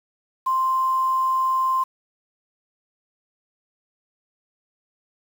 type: tone with quantisation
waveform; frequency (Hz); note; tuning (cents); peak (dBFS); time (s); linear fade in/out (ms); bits
sine; 1046.5; C6; 0; -18; 0.46-1.84; 10; 7
effects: none